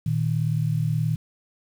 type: tone pair together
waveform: sine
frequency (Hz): 116.67 / 155.56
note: A#2 / D#3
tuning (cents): +2 / 0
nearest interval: perfect fourth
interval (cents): 498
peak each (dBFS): -24 / -23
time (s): 0.06-1.16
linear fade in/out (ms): 5
effects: 8-bit